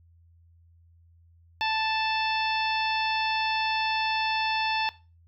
harmonic tone, 880 Hz, A5, in tune, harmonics 1 / 2 / 3 / 4 / 5 / 6, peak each -27 / -33 / -31 / -33 / -37 / -40 dBFS, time 1.61-4.89 s, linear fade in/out 0 ms, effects noise-tail reverb RT60 0.3 s tail -18 dB re dry + added 84 Hz sine -55 dBFS peak until 5.27 s

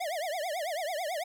square tone with vibrato, 659.3 Hz, E5, in tune, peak -32 dBFS, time 0-1.24 s, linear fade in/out 10 ms, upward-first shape triangle, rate 9.1 Hz, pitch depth 270 cents each way, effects none

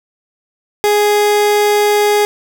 30% pulse tone, 415.3 Hz, G#4, in tune, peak -7 dBFS, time 0.84-2.25 s, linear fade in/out 0 ms, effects none

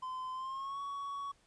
triangle tone with pitch glide, 1028 to 1121 Hz, C6 to C#6, -31 to +19 cents, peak -36 dBFS, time 0.02-1.32 s, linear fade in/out 10 ms, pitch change +150 cents, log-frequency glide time 0.33-0.8 s, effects pink hiss -69 dBFS RMS until 1.46 s + resampled to 22050 Hz

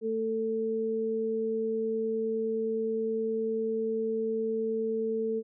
sine tone pair together, 222.6 / 445.1 Hz, A3 / A4, +20 / +20 cents, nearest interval octave, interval 1200 cents, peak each -34 / -28 dBFS, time 0.01-5.43 s, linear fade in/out 50 ms, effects none

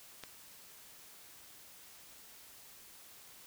click, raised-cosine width 0.2 ms, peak -27 dBFS, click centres 0.237 s, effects white hiss -56 dBFS RMS until 3.46 s

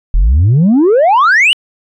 sine exponential sweep, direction up, 36.87 to 3046 Hz, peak -3 dBFS, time 0.14-1.53 s, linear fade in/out 0 ms, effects tanh soft clip ceiling -4 dBFS

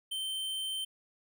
square tone, 3107 Hz, G7, 16 cents flat, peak -34 dBFS, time 0.11-0.85 s, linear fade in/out 10 ms, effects none

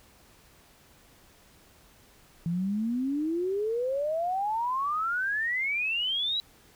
sine exponential sweep, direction up, 164.6 to 3956 Hz, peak -26 dBFS, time 2.46-6.4 s, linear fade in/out 0 ms, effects pink hiss -58 dBFS RMS until 6.75 s

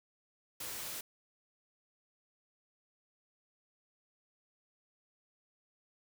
white noise, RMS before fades -42 dBFS, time 0.6-1.01 s, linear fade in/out 5 ms, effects none

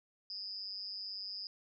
sine tone with amplitude modulation, 4978 Hz, D#8, in tune, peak -36 dBFS, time 0.3-1.47 s, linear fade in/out 2 ms, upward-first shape sine, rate 198 Hz, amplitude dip 100%, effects none

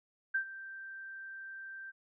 sine tone with ADSR envelope, 1568 Hz, G6, in tune, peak -27 dBFS, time 0.34-1.92 s, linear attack 11 ms, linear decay 90 ms, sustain -16 dB, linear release 27 ms, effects none

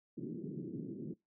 white band-pass noise, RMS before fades -43 dBFS, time 0.17-1.14 s, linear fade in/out 5 ms, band 130 to 370 Hz, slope 48 dB/octave, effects noise-tail reverb RT60 0.2 s tail -23 dB re dry

